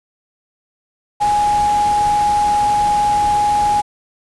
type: tone in noise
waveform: sine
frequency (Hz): 830.6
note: G#5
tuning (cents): 0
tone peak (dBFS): -12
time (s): 1.2-3.82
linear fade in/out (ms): 20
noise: pink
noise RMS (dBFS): -28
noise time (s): 1.2-3.82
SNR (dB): +13
effects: resampled to 24000 Hz